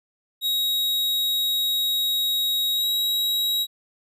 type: tone with pitch glide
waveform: 45% pulse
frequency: 3800 to 3840 Hz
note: A#7 to B7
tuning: +33 to -49 cents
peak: -20 dBFS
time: 0.41-3.67 s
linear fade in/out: 50 ms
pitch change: +18 cents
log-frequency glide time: 2.74-2.86 s
effects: none